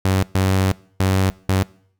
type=tone bursts at uneven times; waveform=sawtooth; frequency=95 Hz; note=F#2; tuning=46 cents sharp; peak=-11 dBFS; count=4; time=0.05-0.23 / 0.35-0.72 / 1-1.3 / 1.49-1.63 s; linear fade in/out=0 ms; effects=noise-tail reverb RT60 0.6 s tail -23 dB re dry